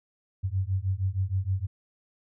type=beating tone pair; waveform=sine; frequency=92.2 / 98.6 Hz; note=F#2 / G2; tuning=-6 / +11 cents; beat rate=6.4 Hz; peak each=-28 dBFS; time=0.43-1.67 s; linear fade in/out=20 ms; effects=none